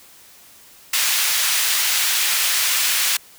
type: high-pass noise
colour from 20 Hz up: pink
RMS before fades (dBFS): -19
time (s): 0.93-3.17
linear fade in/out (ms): 5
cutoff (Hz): 2100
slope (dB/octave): 12
effects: white hiss -47 dBFS RMS until 3.38 s